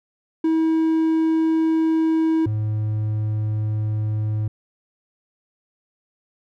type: tone pair in turn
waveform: triangle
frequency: 321.5 / 107.29 Hz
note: E4 / A2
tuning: -43 / -43 cents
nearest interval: octave + perfect fifth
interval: 1900 cents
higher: first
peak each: -14 / -18 dBFS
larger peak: first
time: 0.44-2.46 / 2.46-4.48 s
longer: neither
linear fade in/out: 5 ms
effects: none